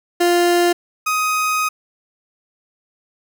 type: tone pair in turn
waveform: 30% pulse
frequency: 349.2 / 1254.5 Hz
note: F4 / D#6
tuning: 0 / +14 cents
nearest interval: octave + minor seventh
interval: 2214 cents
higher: second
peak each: -10 / -14 dBFS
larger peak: first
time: 0.2-0.73 / 1.06-1.69 s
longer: second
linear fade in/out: 10 ms
effects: none